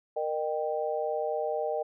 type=chord; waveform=sine; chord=Eb major; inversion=second; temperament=equal with one note detuned; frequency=466.2 / 610.2 / 784 Hz; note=Bb4 / Eb5 / G5; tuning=0 / -34 / 0 cents; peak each=-32 / -31 / -34 dBFS; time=0.16-1.83 s; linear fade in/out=10 ms; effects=none